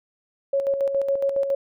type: tone with tremolo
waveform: sine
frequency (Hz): 552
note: C#5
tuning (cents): -7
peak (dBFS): -18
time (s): 0.53-1.55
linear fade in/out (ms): 5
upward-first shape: square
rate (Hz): 7.2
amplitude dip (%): 50
effects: none